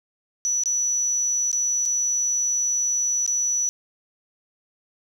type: tone with dropouts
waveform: sine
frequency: 5920 Hz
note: F#8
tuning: in tune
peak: -20 dBFS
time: 0.45-3.69 s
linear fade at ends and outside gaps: 0 ms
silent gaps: 0.636-0.658 / 1.515-1.529 / 1.854-1.859 / 3.263-3.277 s
effects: 8-bit